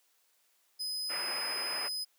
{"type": "tone", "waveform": "40% pulse", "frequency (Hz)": 5030, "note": "D#8", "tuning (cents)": 18, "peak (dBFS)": -33, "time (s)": [0.79, 2.05], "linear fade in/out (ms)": 20}
{"type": "low-pass noise", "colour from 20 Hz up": "white", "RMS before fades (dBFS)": -40, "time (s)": [1.09, 1.89], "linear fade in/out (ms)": 20, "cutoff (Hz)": 2600, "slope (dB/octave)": 48}
{"effects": ["white hiss -71 dBFS RMS until 2.18 s", "high-pass 400 Hz 12 dB/octave"]}